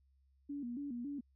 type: tone with vibrato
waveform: sine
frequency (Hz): 261.6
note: C4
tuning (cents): 0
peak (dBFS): -39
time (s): 0.49-1.21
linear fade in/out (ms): 10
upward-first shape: square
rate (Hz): 3.6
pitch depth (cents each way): 150
effects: added 67 Hz sine -68 dBFS peak until 1.35 s